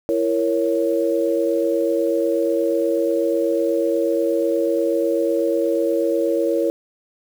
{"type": "chord", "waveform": "sine", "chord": "A# diminished", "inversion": "second", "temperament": "equal with one note detuned", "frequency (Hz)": [334.4, 466.2, 554.4], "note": ["E4", "A#4", "C#5"], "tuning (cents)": [25, 0, 0], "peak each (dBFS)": -21, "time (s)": [0.09, 6.7], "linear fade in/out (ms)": 0, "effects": ["7-bit"]}